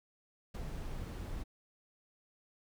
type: noise with ADSR envelope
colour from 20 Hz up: brown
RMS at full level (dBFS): -38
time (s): 0.54-1.44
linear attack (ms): 10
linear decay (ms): 24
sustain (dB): -3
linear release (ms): 22
effects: none